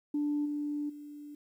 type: tone with level steps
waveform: sine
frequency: 293.7 Hz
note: D4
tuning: in tune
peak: -27 / -31 / -43 dBFS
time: 0.14-1.35 s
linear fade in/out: 5 ms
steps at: 0.45 / 0.89 s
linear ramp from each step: 10 ms
effects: tanh soft clip ceiling -24 dBFS + 11-bit